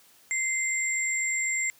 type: tone pair together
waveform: sine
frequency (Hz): 2080 / 7412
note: C7 / A#8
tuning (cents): -11 / -11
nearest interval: octave + minor seventh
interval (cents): 2200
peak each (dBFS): -27 / -29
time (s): 0.31-1.7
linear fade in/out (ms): 0
effects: white hiss -58 dBFS RMS until 1.79 s + high-pass 60 Hz 12 dB/octave